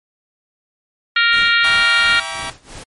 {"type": "harmonic tone", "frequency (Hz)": 466.2, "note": "A#4", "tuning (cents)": 0, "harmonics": [3, 4, 5, 6, 7, 8, 9], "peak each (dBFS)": [-15, -17, -19, -21, -22, -23, -24], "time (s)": [1.16, 2.2], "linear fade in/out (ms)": 5}
{"type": "noise with tremolo", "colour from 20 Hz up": "pink", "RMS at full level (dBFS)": -33, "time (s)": [1.32, 2.84], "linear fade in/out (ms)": 10, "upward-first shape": "sine", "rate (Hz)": 2.9, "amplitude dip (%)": 90}
{"type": "chord", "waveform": "15% pulse", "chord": "E diminished seventh", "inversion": "none", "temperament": "just", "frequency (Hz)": [659.3, 791.1, 949.3, 1139.2], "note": ["E5", "G5", "Bb5", "Db6"], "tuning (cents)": [0, 16, 31, 47], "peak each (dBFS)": [-25, -23, -23, -22], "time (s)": [1.64, 2.5], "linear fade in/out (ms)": 2}
{"effects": ["MP3 48 kbps"]}